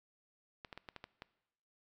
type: clicks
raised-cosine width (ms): 0.3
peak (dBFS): -30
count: 7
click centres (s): 0.648 / 0.728 / 0.776 / 0.888 / 0.963 / 1.041 / 1.221
effects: noise-tail reverb RT60 0.9 s tail -20 dB re dry